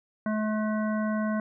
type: harmonic tone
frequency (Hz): 214.9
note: A3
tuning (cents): -41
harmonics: 1 / 3 / 5 / 7 / 9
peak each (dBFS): -26 / -33 / -37 / -38 / -45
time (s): 0.26-1.4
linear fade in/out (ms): 2
effects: none

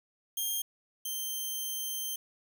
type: tone pair in turn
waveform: 5% pulse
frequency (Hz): 3204 / 3136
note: G7 / G7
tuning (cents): +37 / 0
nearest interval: unison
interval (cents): 37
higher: first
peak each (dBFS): -22 / -25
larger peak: first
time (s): 0.37-0.62 / 1.05-2.16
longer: second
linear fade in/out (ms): 5
effects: none

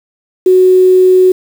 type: tone with quantisation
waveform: sine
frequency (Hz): 370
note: F#4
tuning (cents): 0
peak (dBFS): -3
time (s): 0.46-1.32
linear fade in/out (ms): 5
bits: 5
effects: none

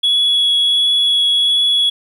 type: tone with vibrato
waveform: sine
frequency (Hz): 3367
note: G#7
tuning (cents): +23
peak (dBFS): -9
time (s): 0.03-1.9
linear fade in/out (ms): 10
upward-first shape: triangle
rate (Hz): 1.4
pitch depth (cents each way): 10
effects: tanh soft clip ceiling -9 dBFS + 8-bit

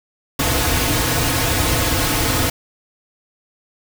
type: noise with comb filter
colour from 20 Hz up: pink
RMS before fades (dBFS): -18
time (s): 0.39-2.5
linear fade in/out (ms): 5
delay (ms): 5.1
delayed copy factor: -0.9
effects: none

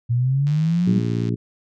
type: exponential sweep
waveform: sine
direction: up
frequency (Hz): 116.54 to 195.7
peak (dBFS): -16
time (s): 0.09-1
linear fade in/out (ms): 20
type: click train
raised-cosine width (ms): 0.2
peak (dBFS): -24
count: 88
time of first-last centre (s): 0.47-1.291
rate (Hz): 106
type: harmonic tone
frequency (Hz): 58.27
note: A#1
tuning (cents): 0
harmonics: 2 / 3 / 4 / 5 / 6 / 7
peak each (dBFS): -22 / -26 / -28 / -30 / -32 / -33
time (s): 0.86-1.36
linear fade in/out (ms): 20
effects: none

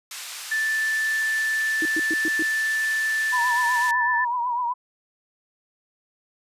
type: band-pass noise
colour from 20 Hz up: white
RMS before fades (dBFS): -36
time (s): 0.11-3.91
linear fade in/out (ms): 2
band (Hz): 1200 to 8400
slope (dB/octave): 12
type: tone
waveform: sine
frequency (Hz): 1760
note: A6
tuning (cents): 0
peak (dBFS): -21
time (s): 0.51-4.25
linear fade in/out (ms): 10
type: tone bursts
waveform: sine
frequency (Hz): 319.8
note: D#4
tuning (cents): +48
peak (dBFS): -24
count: 5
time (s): 1.82-2.425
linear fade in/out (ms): 2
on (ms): 33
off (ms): 110
type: tone with vibrato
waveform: sine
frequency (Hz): 971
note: B5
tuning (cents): -30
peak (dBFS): -22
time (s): 3.32-4.74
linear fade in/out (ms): 20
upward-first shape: triangle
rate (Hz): 8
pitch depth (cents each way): 76
effects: resampled to 32000 Hz

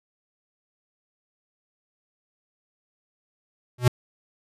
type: tone with exponential growth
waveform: square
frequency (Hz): 123.47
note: B2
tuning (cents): 0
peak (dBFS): -12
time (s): 3.78-3.88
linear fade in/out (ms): 5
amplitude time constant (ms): 21
effects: resampled to 32000 Hz

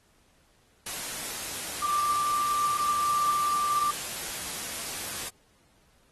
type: tone in noise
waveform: sine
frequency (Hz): 1180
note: D6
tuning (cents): +8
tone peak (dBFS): -24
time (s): 1.82-3.91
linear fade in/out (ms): 5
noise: white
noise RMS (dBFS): -35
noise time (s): 0.86-5.29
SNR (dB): +8
effects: pink hiss -65 dBFS RMS until 6.11 s + AAC 32 kbps

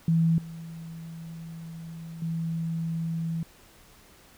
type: tone with level steps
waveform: sine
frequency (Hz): 164.5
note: E3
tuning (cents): -3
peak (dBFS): -19 / -37 / -27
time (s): 0.08-3.43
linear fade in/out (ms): 2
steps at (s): 0.38 / 2.22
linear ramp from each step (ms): 2
effects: pink hiss -55 dBFS RMS until 4.37 s

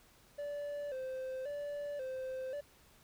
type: tone with vibrato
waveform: triangle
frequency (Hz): 549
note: C#5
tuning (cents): -17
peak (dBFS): -36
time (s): 0.38-2.61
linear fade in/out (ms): 10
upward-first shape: square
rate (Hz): 0.93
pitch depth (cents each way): 94
effects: pink hiss -64 dBFS RMS until 3.03 s

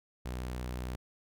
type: tone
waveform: sawtooth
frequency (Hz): 62.1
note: B1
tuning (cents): +10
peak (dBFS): -32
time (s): 0.25-0.96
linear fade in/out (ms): 10
effects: none

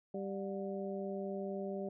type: harmonic tone with a mistuned harmonic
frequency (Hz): 196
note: G3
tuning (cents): 0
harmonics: 1 / 2 / 3 / 4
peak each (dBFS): -41 / -41 / -43 / -50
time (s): 0.14-1.89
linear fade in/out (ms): 5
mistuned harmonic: 4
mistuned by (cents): -130
effects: none

